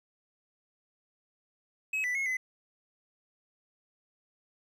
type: tone with pitch steps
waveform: triangle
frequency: 2560 / 1982 / 2169 / 2028 Hz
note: D#7 / B6 / C#7 / B6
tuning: +49 / +6 / -38 / +45 cents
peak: -27 dBFS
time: 1.93-2.37 s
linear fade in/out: 5 ms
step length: 110 ms
effects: none